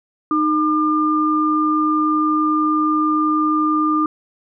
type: tone pair together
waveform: sine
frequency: 308 / 1201.8 Hz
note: D#4 / D6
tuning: -17 / +40 cents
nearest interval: 2 octaves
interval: 2357 cents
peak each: -17 dBFS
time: 0.31-4.06 s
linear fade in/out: 2 ms
effects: none